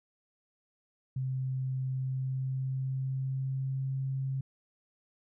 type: tone with pitch glide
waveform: sine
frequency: 130.81 to 133.87 Hz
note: C3 to C3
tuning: 0 to +40 cents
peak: -30 dBFS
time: 1.16-4.41 s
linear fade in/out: 5 ms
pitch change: +40 cents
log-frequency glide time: 1.87-3.98 s
effects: none